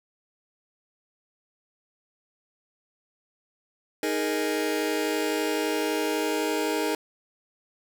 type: chord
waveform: sawtooth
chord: D# suspended fourth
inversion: none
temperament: just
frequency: 311.1 / 414.8 / 466.7 Hz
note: D#4 / G#4 / A#4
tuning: 0 / -2 / +2 cents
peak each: -24 / -25 / -26 dBFS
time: 4.03-6.95 s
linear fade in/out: 2 ms
effects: none